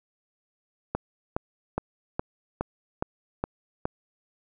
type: click train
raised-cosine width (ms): 1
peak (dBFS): -12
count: 8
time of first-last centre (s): 0.95-3.855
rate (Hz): 2.41
effects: none